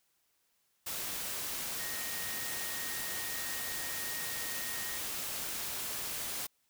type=tone in noise; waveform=sine; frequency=1864.7 Hz; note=A#6; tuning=in tune; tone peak=-44 dBFS; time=1.79-4.99 s; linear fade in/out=10 ms; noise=white; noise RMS=-38 dBFS; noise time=0.86-6.47 s; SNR=-9 dB; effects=white hiss -75 dBFS RMS until 6.69 s